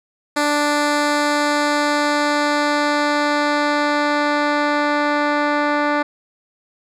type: tone with low-pass filter sweep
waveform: 10% pulse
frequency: 293.7 Hz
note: D4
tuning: in tune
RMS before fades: -18 dBFS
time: 0.36-6.03 s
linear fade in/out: 10 ms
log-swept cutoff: 10000 to 2500 Hz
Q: 0.74
effects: none